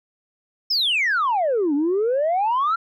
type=exponential two-way sweep; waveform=sine; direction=down then up; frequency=5400 to 277.2 to 1388 Hz; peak=-16 dBFS; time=0.7-2.76 s; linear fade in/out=10 ms; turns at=1.74 s; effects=tanh soft clip ceiling -15 dBFS